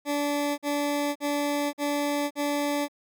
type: tone bursts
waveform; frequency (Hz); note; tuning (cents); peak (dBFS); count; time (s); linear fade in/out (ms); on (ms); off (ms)
20% pulse; 289.5; D4; -25; -20; 5; 0.05-2.884; 50; 530; 46
effects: none